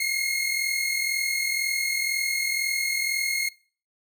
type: tone pair together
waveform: sawtooth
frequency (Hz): 2122 / 2164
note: C7 / C#7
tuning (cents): +24 / -42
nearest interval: unison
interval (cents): 34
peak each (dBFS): -25 / -22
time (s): 0-3.49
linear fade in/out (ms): 5
effects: noise-tail reverb RT60 0.4 s tail -21 dB re dry